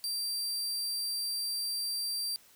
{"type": "tone", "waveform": "sawtooth", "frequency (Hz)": 4705, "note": "D8", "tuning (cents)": 2, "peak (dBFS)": -29, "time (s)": [0.04, 2.36], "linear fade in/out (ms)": 0, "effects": ["white hiss -60 dBFS RMS until 2.55 s"]}